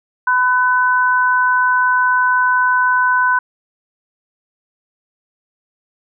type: tone pair together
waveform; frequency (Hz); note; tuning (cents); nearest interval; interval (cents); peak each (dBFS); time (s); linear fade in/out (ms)
sine; 1004 / 1504.3; B5 / F#6; +28 / +28; perfect fifth; 700; -14; 0.27-3.39; 5
effects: none